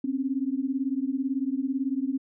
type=beating tone pair; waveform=sine; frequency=259 / 277 Hz; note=C4 / C#4; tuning=-17 / -1 cents; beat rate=18 Hz; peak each=-28 dBFS; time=0.04-2.18 s; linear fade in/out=5 ms; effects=none